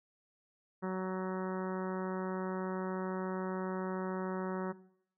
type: harmonic tone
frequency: 186.8 Hz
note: F#3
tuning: 17 cents sharp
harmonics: 1 / 2 / 3 / 4 / 5 / 6 / 7 / 8 / 9 / 10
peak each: -36 / -39 / -44 / -49 / -45 / -48 / -48 / -51 / -55 / -55 dBFS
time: 0.82-4.73 s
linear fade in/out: 20 ms
effects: noise-tail reverb RT60 0.7 s tail -19 dB re dry